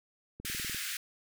click train, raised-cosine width 3 ms, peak -32 dBFS, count 8, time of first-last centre 0.4-0.747 s, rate 20.2 Hz
pink high-pass noise, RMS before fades -37 dBFS, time 0.45-0.97 s, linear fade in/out 2 ms, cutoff 1500 Hz, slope 48 dB/octave
effects none

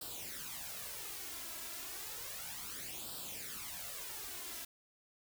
white noise with flanger, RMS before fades -45 dBFS, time 0.01-4.65 s, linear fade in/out 5 ms, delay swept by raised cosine 0.23 to 3.03 ms, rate 0.32 Hz, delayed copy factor +0.7, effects none

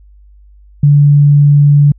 sine tone, 144.7 Hz, D3, 25 cents flat, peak -3 dBFS, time 0.83-1.92 s, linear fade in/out 5 ms, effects added 50 Hz sine -38 dBFS peak until 1.98 s

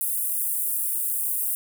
pink high-pass noise, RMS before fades -26 dBFS, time 0.01-1.55 s, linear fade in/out 0 ms, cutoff 9200 Hz, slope 48 dB/octave, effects none

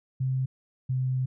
sine tone pair in turn, 130.81 / 129.23 Hz, C3 / C3, 0 / -21 cents, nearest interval unison, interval 21 cents, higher first, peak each -24 dBFS, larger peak neither, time 0.2-0.46 / 0.89-1.26 s, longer second, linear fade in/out 10 ms, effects none

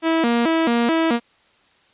sawtooth tone with vibrato, 277.2 Hz, C#4, in tune, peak -12 dBFS, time 0.02-1.2 s, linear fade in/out 50 ms, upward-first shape square, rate 2.3 Hz, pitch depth 280 cents each way, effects white hiss -57 dBFS RMS until 1.93 s + resampled to 8000 Hz

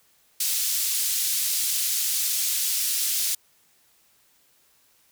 white band-pass noise, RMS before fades -25 dBFS, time 0.4-3.35 s, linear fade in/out 5 ms, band 3700 to 16000 Hz, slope 12 dB/octave, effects white hiss -62 dBFS RMS until 5.11 s

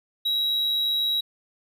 triangle tone, 3862 Hz, B7, 39 cents flat, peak -20 dBFS, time 0.25-1.21 s, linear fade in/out 10 ms, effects none

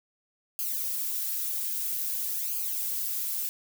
violet noise with flanger, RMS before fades -31 dBFS, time 0.59-3.49 s, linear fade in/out 0 ms, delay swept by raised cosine 0.53 to 5.53 ms, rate 0.51 Hz, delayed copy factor -0.95, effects none

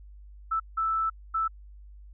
sine tone bursts at uneven times, 1318.5 Hz, E6, in tune, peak -24 dBFS, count 3, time 0.51-0.6 / 0.77-1.1 / 1.34-1.48 s, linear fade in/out 10 ms, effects added 50 Hz sine -45 dBFS peak until 2.13 s

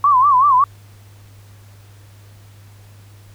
sine tone with vibrato, 1083 Hz, C#6, 41 cents flat, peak -9 dBFS, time 0.04-0.64 s, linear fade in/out 2 ms, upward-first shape sine, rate 5.3 Hz, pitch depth 150 cents each way, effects added 101 Hz sine -41 dBFS peak until 3.34 s + pink hiss -51 dBFS RMS until 3.34 s

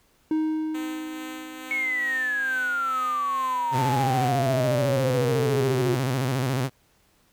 triangle tone with exponential decay, 313 Hz, D#4, 10 cents sharp, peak -18 dBFS, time 0.31-2.89 s, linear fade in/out 2 ms, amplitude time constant 560 ms
5% pulse tone with tremolo, 257.3 Hz, C4, 29 cents flat, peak -25 dBFS, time 0.74-4.29 s, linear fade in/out 10 ms, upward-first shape sine, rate 2.3 Hz, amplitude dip 35%
sine exponential sweep, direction down, 2217 to 354.7 Hz, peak -23 dBFS, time 1.71-5.95 s, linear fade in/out 0 ms
sawtooth tone with vibrato, 130 Hz, C3, 11 cents flat, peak -19 dBFS, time 3.71-6.7 s, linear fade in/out 50 ms, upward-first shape square, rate 14 Hz, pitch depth 86 cents each way
effects pink hiss -63 dBFS RMS until 7.32 s

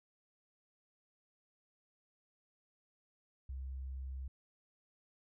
sine tone, 66 Hz, C2, 16 cents sharp, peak -40 dBFS, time 3.49-4.28 s, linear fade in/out 5 ms, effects none

